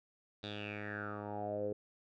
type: tone with low-pass filter sweep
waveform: 10% pulse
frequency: 103.83 Hz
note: G#2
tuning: in tune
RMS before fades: -41 dBFS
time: 0.43-1.73 s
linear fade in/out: 5 ms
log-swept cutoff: 3900 to 450 Hz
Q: 7.2
effects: none